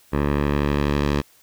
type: tone with low-pass filter sweep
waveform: 10% pulse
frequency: 72.2 Hz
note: D2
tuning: 29 cents flat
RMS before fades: -21 dBFS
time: 0.12-1.22 s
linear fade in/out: 20 ms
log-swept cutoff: 1800 to 5100 Hz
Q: 0.82
effects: white hiss -55 dBFS RMS until 1.42 s